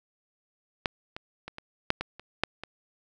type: clicks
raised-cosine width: 0.3 ms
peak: -9 / -21 / -22 / -23 / -6 / -15 / -27 / -7 / -21 dBFS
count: 9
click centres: 0.858 / 1.165 / 1.48 / 1.584 / 1.904 / 2.01 / 2.196 / 2.436 / 2.636 s
effects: none